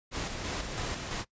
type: noise with tremolo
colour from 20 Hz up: pink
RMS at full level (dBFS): -34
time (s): 0.11-1.25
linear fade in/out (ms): 50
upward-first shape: square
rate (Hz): 3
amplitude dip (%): 35
effects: noise-tail reverb RT60 0.1 s tail -20 dB re dry + resampled to 16000 Hz